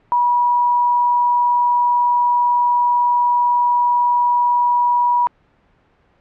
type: tone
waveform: sine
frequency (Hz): 969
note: B5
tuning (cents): -33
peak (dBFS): -12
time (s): 0.12-5.27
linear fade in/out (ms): 0
effects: pink hiss -57 dBFS RMS until 6.2 s + low-pass 2000 Hz 12 dB/octave